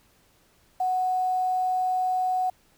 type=tone with quantisation; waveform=sine; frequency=740 Hz; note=F#5; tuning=in tune; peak=-22 dBFS; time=0.8-2.5 s; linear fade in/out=5 ms; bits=8; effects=pink hiss -62 dBFS RMS until 2.77 s